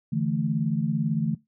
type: chord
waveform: sine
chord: D suspended second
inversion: none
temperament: equal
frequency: 146.83 / 164.81 / 220 Hz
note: D3 / E3 / A3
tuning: 0 / 0 / 0 cents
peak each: -27 dBFS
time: 0.12-1.35 s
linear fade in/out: 10 ms
effects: noise-tail reverb RT60 0.2 s tail -21 dB re dry